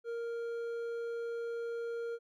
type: tone with hard clipping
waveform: triangle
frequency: 466.2 Hz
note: A#4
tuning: in tune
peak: -37 dBFS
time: 0.04-2.19 s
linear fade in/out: 50 ms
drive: 9 dB
effects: none